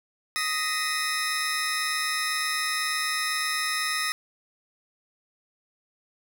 30% pulse tone cluster, 1252 / 1867 / 2015 / 5250 Hz, D#6 / A#6 / B6 / E8, +10 / +2 / +34 / -8 cents, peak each -28 / -28 / -30 / -27 dBFS, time 0.36-4.12 s, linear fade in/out 0 ms, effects none

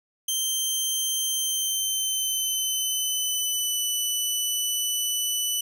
15% pulse tone with pitch glide, 3136 to 2981 Hz, G7 to F#7, 0 to +12 cents, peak -17 dBFS, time 0.28-5.61 s, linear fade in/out 5 ms, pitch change -88 cents, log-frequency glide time 1.27-3.81 s, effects none

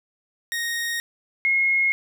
sawtooth / sine tone pair in turn, 1864.7 / 2159 Hz, A#6 / C#7, 0 / -46 cents, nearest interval minor third, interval 254 cents, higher second, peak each -21 / -17 dBFS, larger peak second, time 0.52-1 / 1.45-1.92 s, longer first, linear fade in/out 0 ms, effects none

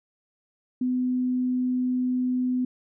sine tone, 252 Hz, B3, 35 cents sharp, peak -22 dBFS, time 0.81-2.65 s, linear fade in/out 5 ms, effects none

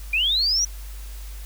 sine linear sweep, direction up, 2356 to 5920 Hz, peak -18 dBFS, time 0.13-0.65 s, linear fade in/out 5 ms, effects added 50 Hz sine -33 dBFS peak until 1.45 s + white hiss -46 dBFS RMS until 1.45 s

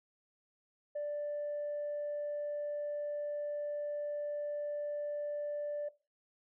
sine tone, 587.3 Hz, D5, in tune, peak -33 dBFS, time 0.95-5.89 s, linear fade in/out 10 ms, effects noise-tail reverb RT60 0.3 s tail -18 dB re dry + tanh soft clip ceiling -32 dBFS

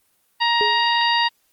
harmonic tone, 940 Hz, A#5, 14 cents sharp, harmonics 1 / 2 / 3 / 4 / 5, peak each -19 / -22 / -24 / -25 / -26 dBFS, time 0.4-1.29 s, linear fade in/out 20 ms
sine tone with exponential decay, 419.8 Hz, G#4, 19 cents sharp, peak -19 dBFS, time 0.61-0.93 s, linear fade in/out 0 ms, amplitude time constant 68 ms
effects white hiss -64 dBFS RMS until 1.52 s + Opus 24 kbps

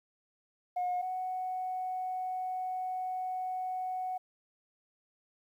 sine tone pair in turn, 721 / 741.3 Hz, F#5 / F#5, -45 / +3 cents, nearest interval unison, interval 48 cents, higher second, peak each -28 / -32 dBFS, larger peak first, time 0.76-1.02 / 1.02-4.18 s, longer second, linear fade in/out 10 ms, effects tanh soft clip ceiling -27 dBFS + 11-bit

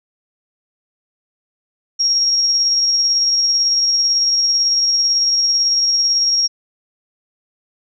sine tone with tremolo, 5588 Hz, F8, in tune, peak -11 dBFS, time 1.99-6.48 s, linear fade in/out 20 ms, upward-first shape triangle, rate 18 Hz, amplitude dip 30%, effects none

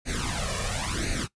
pink noise with flanger, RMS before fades -29 dBFS, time 0.05-1.28 s, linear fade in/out 50 ms, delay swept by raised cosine 0.46 to 1.76 ms, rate 0.96 Hz, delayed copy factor +0.8, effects noise-tail reverb RT60 0.1 s tail -18 dB re dry + resampled to 22050 Hz

